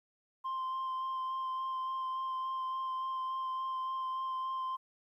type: tone with vibrato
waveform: sine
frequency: 1046.5 Hz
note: C6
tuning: in tune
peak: -31 dBFS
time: 0.44-4.77 s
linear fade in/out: 20 ms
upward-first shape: sine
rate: 3.5 Hz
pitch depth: 11 cents each way
effects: tanh soft clip ceiling -33 dBFS + 12-bit